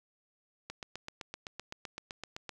click train, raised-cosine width 0.2 ms, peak -23 dBFS, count 15, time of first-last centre 0.7-2.493 s, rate 7.81 Hz, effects none

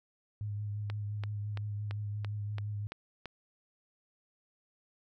sine tone with vibrato, 103.83 Hz, G#2, in tune, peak -34 dBFS, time 0.41-2.87 s, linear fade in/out 0 ms, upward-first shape triangle, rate 5.8 Hz, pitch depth 29 cents each way
click train, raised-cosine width 0.3 ms, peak -25 dBFS, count 8, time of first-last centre 0.9-3.257 s, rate 2.97 Hz
effects none

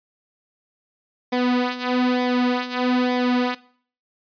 sawtooth tone with flanger, 249 Hz, B3, 14 cents sharp, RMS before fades -21 dBFS, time 1.32-3.55 s, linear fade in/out 10 ms, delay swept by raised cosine 0.7 to 4 ms, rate 1.1 Hz, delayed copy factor -0.7, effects noise-tail reverb RT60 0.5 s tail -19 dB re dry + resampled to 11025 Hz

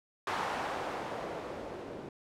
blue noise with low-pass filter sweep, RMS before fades -38 dBFS, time 0.27-2.09 s, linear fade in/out 2 ms, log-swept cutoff 1100 to 360 Hz, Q 1.1, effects none

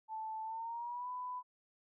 sine tone with pitch glide, 878 to 997 Hz, A5 to B5, -4 to +16 cents, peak -39 dBFS, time 0.08-1.43 s, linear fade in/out 50 ms, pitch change +220 cents, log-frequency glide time 0.43-1.09 s, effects none

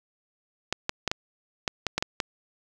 clicks, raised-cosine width 0.2 ms, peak -8 dBFS, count 9, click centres 0.726 / 0.894 / 1.077 / 1.115 / 1.678 / 1.867 / 1.98 / 2.025 / 2.202 s, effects 8-bit

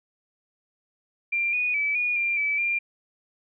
sine tone with pitch steps, 2377 / 2467 / 2302 / 2447 / 2384 / 2303 / 2390 Hz, D7 / D#7 / D7 / D#7 / D7 / D7 / D7, +20 / -15 / -35 / -29 / +25 / -34 / +30 cents, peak -22 dBFS, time 1.32-2.79 s, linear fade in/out 10 ms, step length 210 ms, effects none

